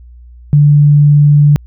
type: tone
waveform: sine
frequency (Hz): 146.4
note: D3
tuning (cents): -5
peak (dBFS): -3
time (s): 0.53-1.56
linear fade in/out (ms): 0
effects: added 60 Hz sine -33 dBFS peak until 1.66 s